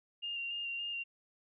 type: tone with vibrato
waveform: sine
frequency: 2794 Hz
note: F7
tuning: in tune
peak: -36 dBFS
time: 0.22-1.04 s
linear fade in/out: 20 ms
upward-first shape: square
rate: 3.5 Hz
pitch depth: 17 cents each way
effects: none